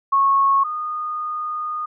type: tone pair in turn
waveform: sine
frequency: 1098 / 1228.6 Hz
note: C#6 / D#6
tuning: -17 / -22 cents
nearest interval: major second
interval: 195 cents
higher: second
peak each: -13 / -23 dBFS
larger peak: first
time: 0.12-0.64 / 0.64-1.86 s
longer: second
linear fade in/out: 10 ms
effects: none